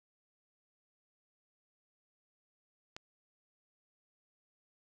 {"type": "click", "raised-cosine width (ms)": 0.2, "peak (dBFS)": -26, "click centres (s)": 2.965, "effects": []}